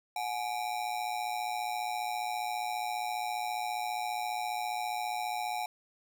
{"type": "ring-modulated tone", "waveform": "square", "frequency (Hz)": 784, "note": "G5", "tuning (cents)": 0, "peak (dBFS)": -30, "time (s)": [0.16, 5.66], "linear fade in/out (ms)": 2, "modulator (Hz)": 57.4, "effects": []}